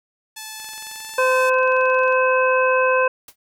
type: tone with pitch glide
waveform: 5% pulse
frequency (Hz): 870 to 884.7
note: A5 to A5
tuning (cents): -20 to +9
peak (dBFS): -20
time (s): 0.36-1.5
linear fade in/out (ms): 10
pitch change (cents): +29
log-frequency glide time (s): 0.75-1.36
type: click train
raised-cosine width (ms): 0.2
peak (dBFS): -26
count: 35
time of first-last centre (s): 0.6-2.125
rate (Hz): 22.3
type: harmonic tone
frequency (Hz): 515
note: C5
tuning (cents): -28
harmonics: 1 / 2 / 3 / 5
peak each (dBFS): -17 / -20 / -22 / -24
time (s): 1.18-3.08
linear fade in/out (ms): 5
type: noise with exponential decay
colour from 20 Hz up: white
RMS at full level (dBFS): -35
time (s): 3.28-3.36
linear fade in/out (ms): 5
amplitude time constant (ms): 17
effects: none